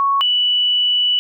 sine tone pair in turn, 1108.7 / 2960 Hz, C#6 / F#7, 0 / 0 cents, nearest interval octave + perfect fourth, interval 1700 cents, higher second, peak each -13 dBFS, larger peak neither, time 0-0.21 / 0.21-1.19 s, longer second, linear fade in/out 0 ms, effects none

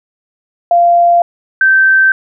sine tone pair in turn, 692 / 1553.5 Hz, F5 / G6, -16 / -16 cents, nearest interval octave + major second, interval 1400 cents, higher second, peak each -5 dBFS, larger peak neither, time 0.71-1.22 / 1.61-2.12 s, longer neither, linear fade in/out 2 ms, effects none

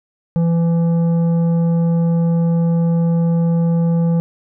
sine tone with tanh clipping, 167.8 Hz, E3, 31 cents sharp, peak -14 dBFS, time 0.36-4.2 s, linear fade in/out 0 ms, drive 9 dB, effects none

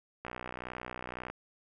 click train, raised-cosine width 0.5 ms, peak -24 dBFS, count 66, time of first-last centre 0.25-1.3 s, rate 61.9 Hz, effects none

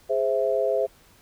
sine chord, Ab augmented, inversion none, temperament equal, 415.3 / 523.3 / 659.3 Hz, Ab4 / C5 / E5, 0 / 0 / 0 cents, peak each -26 / -24 / -25 dBFS, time 0.09-0.87 s, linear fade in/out 20 ms, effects pink hiss -56 dBFS RMS until 1.21 s

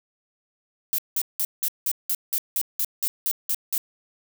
violet noise bursts, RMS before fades -24 dBFS, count 13, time 0.93-3.779 s, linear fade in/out 0 ms, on 53 ms, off 180 ms, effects none

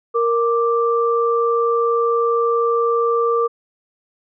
sine tone pair together, 466.2 / 1175.7 Hz, A#4 / D6, 0 / +2 cents, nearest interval octave + major third, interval 1602 cents, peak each -16 / -19 dBFS, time 0.14-3.48 s, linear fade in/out 20 ms, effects none

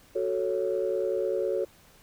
sine chord, F# minor, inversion none, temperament equal, 370 / 440 / 554.4 Hz, F#4 / A4 / C#5, 0 / 0 / 0 cents, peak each -29 dBFS, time 0.15-1.65 s, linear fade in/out 10 ms, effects tanh soft clip ceiling -17 dBFS + pink hiss -57 dBFS RMS until 2.02 s

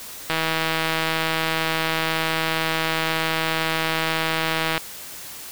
click train, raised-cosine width 0.3 ms, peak -6 dBFS, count 722, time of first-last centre 0.3-4.778 s, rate 161 Hz, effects white hiss -37 dBFS RMS until 5.51 s

